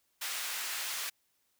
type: high-pass noise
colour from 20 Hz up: pink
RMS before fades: -37 dBFS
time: 0.21-1.1 s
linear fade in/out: 10 ms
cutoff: 1500 Hz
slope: 12 dB/octave
effects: white hiss -75 dBFS RMS until 1.59 s